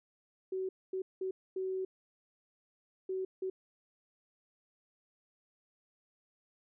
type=tone bursts at uneven times; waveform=sine; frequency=376.9 Hz; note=F#4; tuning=32 cents sharp; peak=-33 dBFS; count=6; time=0.52-0.69 / 0.93-1.02 / 1.21-1.31 / 1.56-1.85 / 3.09-3.25 / 3.42-3.5 s; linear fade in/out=5 ms; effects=none